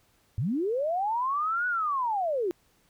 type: linear two-way sweep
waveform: sine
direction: up then down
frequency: 92.3 to 1487 to 334.7 Hz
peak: -25 dBFS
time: 0.38-2.51 s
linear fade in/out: 0 ms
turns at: 1.67 s
effects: pink hiss -66 dBFS RMS until 2.89 s